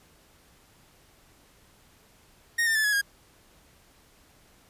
45% pulse tone with pitch steps, 1859 / 1798.8 / 1740.5 / 1684.2 / 1629.6 Hz, A#6 / A6 / A6 / G#6 / G#6, -5 / +38 / -19 / +24 / -33 cents, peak -22 dBFS, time 2.58-3.015 s, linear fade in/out 10 ms, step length 87 ms, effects pink hiss -59 dBFS RMS until 4.69 s + resampled to 32000 Hz

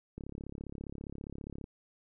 click train, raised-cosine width 3 ms, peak -29 dBFS, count 52, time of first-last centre 0.18-1.641 s, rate 34.9 Hz, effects none

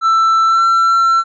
triangle tone with pitch glide, 1330 to 1349.3 Hz, E6 to E6, +15 to +40 cents, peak -7 dBFS, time 0.01-1.24 s, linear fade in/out 50 ms, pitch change +25 cents, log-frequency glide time 0.46-0.61 s, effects resampled to 16000 Hz

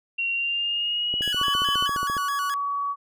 sine tone with pitch glide, 2748 to 3014 Hz, F7 to F#7, -29 to +31 cents, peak -23 dBFS, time 0.18-1.88 s, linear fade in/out 10 ms, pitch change +160 cents, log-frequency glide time 0.31-1.63 s
click train, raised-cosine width 2 ms, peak -22 dBFS, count 16, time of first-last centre 1.14-2.167 s, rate 14.6 Hz
sawtooth tone with vibrato, 1567 Hz, G6, 1 cent flat, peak -27 dBFS, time 1.22-2.54 s, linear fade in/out 0 ms, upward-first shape square, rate 4.7 Hz, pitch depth 110 cents each way
sine tone, 1132 Hz, C#6, 36 cents sharp, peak -24 dBFS, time 1.36-2.96 s, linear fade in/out 50 ms
effects none

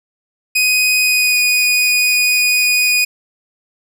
sawtooth tone with pitch glide, 2500 to 2474 Hz, D#7 to D#7, +8 to -10 cents, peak -8 dBFS, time 0.55-3.05 s, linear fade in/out 10 ms, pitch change -18 cents, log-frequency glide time 1.02-1.4 s, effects none

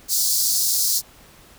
pink high-pass noise, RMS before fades -20 dBFS, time 0.08-1.02 s, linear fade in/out 50 ms, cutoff 4400 Hz, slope 48 dB/octave, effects pink hiss -49 dBFS RMS until 1.58 s

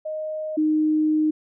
sine tone pair in turn, 621 / 308.6 Hz, D#5 / D#4, -3 / -14 cents, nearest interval octave, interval 1211 cents, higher first, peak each -26 / -17 dBFS, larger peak second, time 0.05-0.57 / 0.57-1.31 s, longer second, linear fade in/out 10 ms, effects none

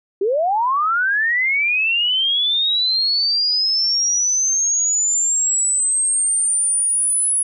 sine linear sweep, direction up, 370 to 10330 Hz, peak -15 dBFS, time 0.21-7.43 s, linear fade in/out 5 ms, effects none

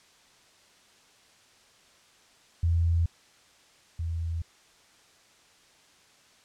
sine tone pair in turn, 84 / 82.89 Hz, E2 / E2, +33 / +10 cents, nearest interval unison, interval 23 cents, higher first, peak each -21 / -28 dBFS, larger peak first, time 2.63-3.06 / 3.99-4.42 s, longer neither, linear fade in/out 5 ms, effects white hiss -59 dBFS RMS until 6.44 s + low-pass 7000 Hz 12 dB/octave

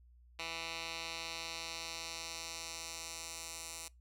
10% pulse tone with band-pass filter sweep, 165.1 Hz, E3, 3 cents sharp, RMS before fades -44 dBFS, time 0.39-3.88 s, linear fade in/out 2 ms, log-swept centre 3200 to 8100 Hz, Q 1.3, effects noise-tail reverb RT60 0.2 s tail -23 dB re dry + added 60 Hz sine -59 dBFS peak until 4 s

